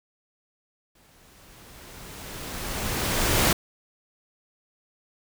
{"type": "noise with exponential growth", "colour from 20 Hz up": "pink", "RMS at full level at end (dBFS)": -19, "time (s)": [0.95, 3.53], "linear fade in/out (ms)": 5, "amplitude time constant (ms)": 560, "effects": []}